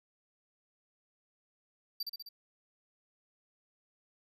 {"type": "tone with echo", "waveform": "square", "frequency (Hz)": 4662, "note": "D8", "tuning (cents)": -14, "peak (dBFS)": -34, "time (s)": [2, 2.03], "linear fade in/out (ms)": 5, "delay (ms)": 65, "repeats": 4, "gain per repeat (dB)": -3, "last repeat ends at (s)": 2.29, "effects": []}